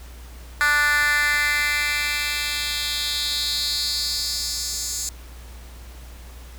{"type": "tone with high-pass filter sweep", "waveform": "10% pulse", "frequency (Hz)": 293.7, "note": "D4", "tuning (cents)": 0, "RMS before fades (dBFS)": -23, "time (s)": [0.61, 5.09], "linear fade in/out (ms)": 0, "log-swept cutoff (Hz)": [1500, 6500], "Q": 3.3, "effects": ["added 60 Hz sine -38 dBFS peak until 6.58 s", "pink hiss -47 dBFS RMS until 6.58 s"]}